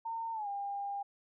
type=tone with pitch glide; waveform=sine; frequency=911 to 802.3 Hz; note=A#5 to G5; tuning=-40 to +40 cents; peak=-35 dBFS; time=0.05-1.03 s; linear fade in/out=10 ms; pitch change=-220 cents; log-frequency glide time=0.33-0.48 s; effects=none